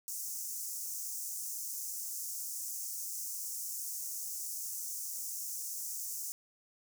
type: high-pass noise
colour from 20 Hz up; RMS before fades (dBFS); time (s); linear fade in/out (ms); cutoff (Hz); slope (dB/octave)
pink; -40; 0.08-6.32; 0; 5800; 48
effects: none